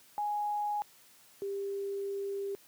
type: tone pair in turn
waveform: sine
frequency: 831 / 397 Hz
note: G#5 / G4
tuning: +1 / +22 cents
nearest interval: octave + minor second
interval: 1279 cents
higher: first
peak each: -30 / -33 dBFS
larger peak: first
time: 0.18-0.82 / 1.42-2.55 s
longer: second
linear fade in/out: 0 ms
effects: white hiss -60 dBFS RMS until 2.67 s + high-pass 100 Hz 12 dB/octave